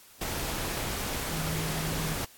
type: tone in noise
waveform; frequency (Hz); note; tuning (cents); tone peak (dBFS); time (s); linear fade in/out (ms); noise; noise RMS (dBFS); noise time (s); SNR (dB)
sine; 158.5; D#3; +32; -32; 1.31-2.15; 5; pink; -33; 0.21-2.25; -2
effects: white hiss -54 dBFS RMS until 2.37 s + AAC 64 kbps